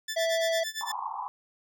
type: tone with tremolo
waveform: 15% pulse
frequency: 1756 Hz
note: A6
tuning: 4 cents flat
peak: -24 dBFS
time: 0.08-0.92 s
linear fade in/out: 5 ms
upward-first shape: sine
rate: 8.8 Hz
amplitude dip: 90%
type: harmonic tone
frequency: 659.3 Hz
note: E5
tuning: in tune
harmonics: 1 / 3 / 5 / 7 / 9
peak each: -25 / -35 / -39 / -42 / -44 dBFS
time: 0.16-0.64 s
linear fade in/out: 10 ms
type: band-pass noise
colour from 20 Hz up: white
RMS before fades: -35 dBFS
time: 0.81-1.28 s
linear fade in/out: 0 ms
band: 800 to 1100 Hz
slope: 96 dB/octave
effects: none

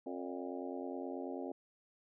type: harmonic tone with a mistuned harmonic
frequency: 89.4 Hz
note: F2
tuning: 41 cents sharp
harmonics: 3 / 4 / 5 / 6 / 7 / 8 / 9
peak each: -43 / -45 / -47 / -49 / -50 / -51 / -52 dBFS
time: 0.06-1.52 s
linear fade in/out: 5 ms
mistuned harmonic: 6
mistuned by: +97 cents
effects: none

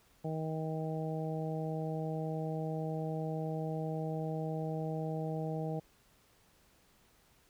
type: harmonic tone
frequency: 158.2 Hz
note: D#3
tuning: 29 cents sharp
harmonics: 1 / 2 / 3 / 4 / 5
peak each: -36 / -43 / -41 / -43 / -45 dBFS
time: 0.24-5.8 s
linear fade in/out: 10 ms
effects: pink hiss -67 dBFS RMS until 7.49 s

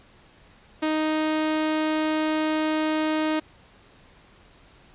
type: tone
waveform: sawtooth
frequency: 311.1 Hz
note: D#4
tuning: in tune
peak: -18 dBFS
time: 0.82-3.4 s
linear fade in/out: 10 ms
effects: pink hiss -54 dBFS RMS until 4.94 s + resampled to 8000 Hz

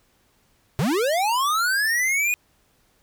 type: linear sweep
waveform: square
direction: up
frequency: 116.54 to 2489 Hz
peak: -20 dBFS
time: 0.79-2.34 s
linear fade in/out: 0 ms
effects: pink hiss -63 dBFS RMS until 3.02 s

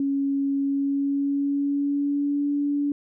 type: tone with pitch glide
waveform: sine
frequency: 277.2 to 287.3 Hz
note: C#4 to D4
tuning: 0 to -38 cents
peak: -21 dBFS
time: 0-2.92 s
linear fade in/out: 2 ms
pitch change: +62 cents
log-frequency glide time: 0.61-2.5 s
effects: none

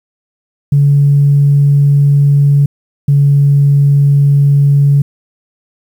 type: tone pair in turn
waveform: sine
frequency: 142.3 / 141.71 Hz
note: C#3 / C#3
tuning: +46 / +39 cents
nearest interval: unison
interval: 7 cents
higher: first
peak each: -4 dBFS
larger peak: neither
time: 0.72-2.66 / 3.08-5.02 s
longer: neither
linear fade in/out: 5 ms
effects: tanh soft clip ceiling 0 dBFS + 7-bit

